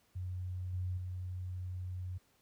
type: tone with level steps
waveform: sine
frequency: 91.2 Hz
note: F#2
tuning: 24 cents flat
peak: -36 / -33 / -37 dBFS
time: 0.15-2.18 s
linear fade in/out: 10 ms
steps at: 0.73 / 0.97 s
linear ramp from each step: 5 ms
effects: pink hiss -71 dBFS RMS until 2.41 s + high-pass 60 Hz 12 dB/octave